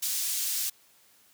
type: high-pass noise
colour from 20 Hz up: pink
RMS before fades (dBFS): -30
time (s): 0.02-0.7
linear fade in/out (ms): 10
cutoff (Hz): 5300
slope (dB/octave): 12
effects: white hiss -61 dBFS RMS until 1.33 s + high-pass 60 Hz 12 dB/octave